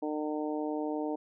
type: harmonic tone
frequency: 151.8 Hz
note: D#3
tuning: 42 cents flat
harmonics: 2 / 3 / 4 / 5 / 6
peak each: -33 / -37 / -39 / -41 / -43 dBFS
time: 0.02-1.16 s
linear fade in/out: 10 ms
effects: none